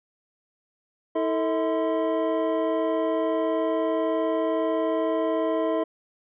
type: tone cluster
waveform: triangle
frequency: 322.4 / 444.6 / 643 / 1027 Hz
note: E4 / A4 / E5 / C6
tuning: -38 / +18 / -43 / -33 cents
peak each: -25 / -26 / -24 / -31 dBFS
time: 1.15-5.84 s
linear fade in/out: 10 ms
effects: resampled to 8000 Hz